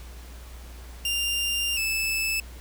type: tone pair in turn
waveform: sawtooth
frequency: 2794 / 2623 Hz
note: F7 / E7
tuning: 0 / -9 cents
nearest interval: minor second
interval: 109 cents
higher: first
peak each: -21 dBFS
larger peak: neither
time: 1.05-1.77 / 1.77-2.4 s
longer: first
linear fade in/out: 2 ms
effects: added 60 Hz sine -40 dBFS peak until 2.6 s + pink hiss -49 dBFS RMS until 2.6 s